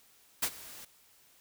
white noise with ADSR envelope, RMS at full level -28 dBFS, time 0.42-0.85 s, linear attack 12 ms, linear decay 64 ms, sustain -20 dB, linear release 6 ms, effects white hiss -63 dBFS RMS until 1.4 s

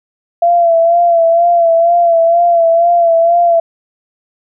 sine tone with vibrato, 678 Hz, E5, 49 cents sharp, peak -6 dBFS, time 0.42-3.6 s, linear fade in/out 5 ms, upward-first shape sine, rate 2.1 Hz, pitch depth 42 cents each way, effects none

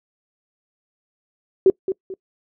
sine tone with echo, 380 Hz, F#4, 46 cents sharp, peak -8 dBFS, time 1.66-1.7 s, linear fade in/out 2 ms, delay 220 ms, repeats 2, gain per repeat -10 dB, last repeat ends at 2.14 s, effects noise-tail reverb RT60 0.1 s tail -24 dB re dry

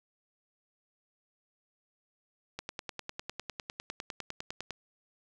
click train, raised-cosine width 0.2 ms, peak -20 dBFS, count 22, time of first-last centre 2.59-4.707 s, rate 9.92 Hz, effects none

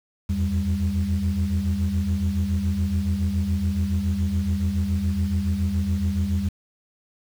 sine tone cluster, 80.9 / 88 / 198.4 Hz, E2 / F2 / G3, -32 / +14 / +21 cents, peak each -24 dBFS, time 0.29-6.49 s, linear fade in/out 10 ms, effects tanh soft clip ceiling -14 dBFS + 7-bit

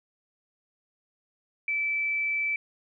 sine tone, 2317 Hz, D7, 24 cents flat, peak -25 dBFS, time 1.68-2.56 s, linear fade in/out 2 ms, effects none

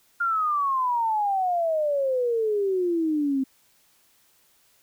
sine exponential sweep, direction down, 1413 to 261.6 Hz, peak -21 dBFS, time 0.2-3.44 s, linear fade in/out 10 ms, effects white hiss -62 dBFS RMS until 4.82 s

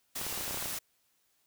white noise, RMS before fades -37 dBFS, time 0.15-0.79 s, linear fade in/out 10 ms
clicks, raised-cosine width 1 ms, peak -27 dBFS, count 11, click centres 0.214 / 0.266 / 0.326 / 0.376 / 0.41 / 0.479 / 0.51 / 0.544 / 0.574 / 0.625 / 0.658 s
effects white hiss -73 dBFS RMS until 1.46 s

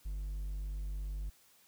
triangle tone with hard clipping, 48.82 Hz, G1, 6 cents flat, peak -37 dBFS, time 0.05-1.3 s, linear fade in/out 10 ms, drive 6 dB, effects white hiss -65 dBFS RMS until 1.67 s

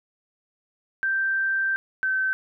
sine tone pair in turn, 1567 / 1539.2 Hz, G6 / G6, -1 / -32 cents, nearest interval unison, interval 31 cents, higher first, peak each -21 dBFS, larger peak neither, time 1.03-1.76 / 2.03-2.33 s, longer first, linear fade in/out 0 ms, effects none

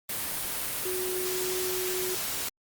sine tone in noise, 368.2 Hz, F#4, 8 cents flat, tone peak -31 dBFS, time 0.85-2.15 s, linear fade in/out 5 ms, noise white, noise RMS -32 dBFS, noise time 0.09-2.49 s, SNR -2 dB, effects Opus 32 kbps

